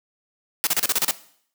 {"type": "noise bursts", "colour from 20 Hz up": "white", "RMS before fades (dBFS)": -20, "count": 8, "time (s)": [0.64, 1.11], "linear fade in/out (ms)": 0, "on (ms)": 29, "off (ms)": 34, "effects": ["noise-tail reverb RT60 0.6 s tail -17 dB re dry", "high-pass 200 Hz 12 dB/octave"]}